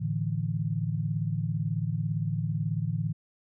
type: chord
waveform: sine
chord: A suspended fourth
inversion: none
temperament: equal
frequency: 110 / 146.83 / 164.81 Hz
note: A2 / D3 / E3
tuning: 0 / 0 / 0 cents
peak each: -31 dBFS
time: 0-3.13 s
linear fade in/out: 20 ms
effects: none